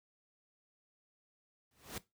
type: noise with exponential growth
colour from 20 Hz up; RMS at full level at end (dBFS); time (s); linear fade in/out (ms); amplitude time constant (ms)
pink; -38; 1.71-1.98; 2; 57
effects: noise-tail reverb RT60 0.2 s tail -18 dB re dry + high-pass 60 Hz 12 dB/octave